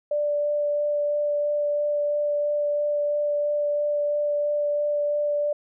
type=tone with vibrato; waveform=sine; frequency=587.3 Hz; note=D5; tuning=in tune; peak=-21 dBFS; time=0.11-5.53 s; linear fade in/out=5 ms; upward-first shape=sine; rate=3 Hz; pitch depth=8 cents each way; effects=none